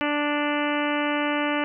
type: harmonic tone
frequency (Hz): 293.7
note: D4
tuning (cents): 0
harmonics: 1 / 2 / 3 / 4 / 5 / 6 / 7 / 8 / 9 / 10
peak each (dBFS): -26 / -29 / -31 / -32 / -33 / -34 / -34 / -35 / -36 / -36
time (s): 0.01-1.64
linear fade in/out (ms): 0
effects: none